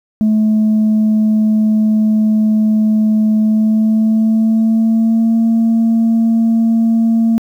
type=tone with pitch glide; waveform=sine; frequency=215.9 to 227.2 Hz; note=A3 to A#3; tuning=-33 to -44 cents; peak=-7 dBFS; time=0.21-7.38 s; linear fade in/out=0 ms; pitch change=+89 cents; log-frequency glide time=3.37-5.38 s; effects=tanh soft clip ceiling -7 dBFS + 8-bit